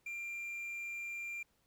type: tone with quantisation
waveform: triangle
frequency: 2381 Hz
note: D7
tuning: 23 cents sharp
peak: -38 dBFS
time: 0.06-1.43 s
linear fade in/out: 5 ms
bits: 11
effects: pink hiss -75 dBFS RMS until 1.66 s